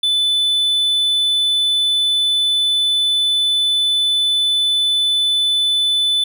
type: tone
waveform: triangle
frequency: 3500 Hz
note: A7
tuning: 10 cents flat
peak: -12 dBFS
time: 0.03-6.24 s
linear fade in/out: 5 ms
effects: none